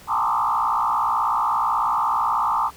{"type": "tone with frequency modulation", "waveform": "sine", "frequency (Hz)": 1046.5, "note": "C6", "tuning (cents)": 0, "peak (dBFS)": -18, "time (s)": [0.07, 2.71], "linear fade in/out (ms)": 50, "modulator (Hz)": 58.2, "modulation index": 3.7, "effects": ["pink hiss -46 dBFS RMS until 2.76 s"]}